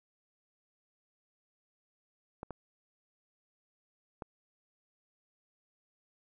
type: clicks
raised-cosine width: 1 ms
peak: -26 dBFS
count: 3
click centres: 2.431 / 2.507 / 4.222 s
effects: none